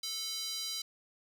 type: tone with high-pass filter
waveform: square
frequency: 440 Hz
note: A4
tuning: in tune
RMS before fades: -38 dBFS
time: 0.03-0.82 s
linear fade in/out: 5 ms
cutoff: 4300 Hz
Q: 3.3
effects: none